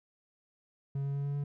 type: tone with pitch steps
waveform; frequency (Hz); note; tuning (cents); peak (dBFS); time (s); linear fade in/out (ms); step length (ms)
triangle; 138.59 / 139.72 / 140.85 / 141.99 / 143.15; C#3 / C#3 / C#3 / C#3 / D3; 0 / +14 / +28 / +42 / -44; -29; 0.95-1.44; 5; 98
effects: none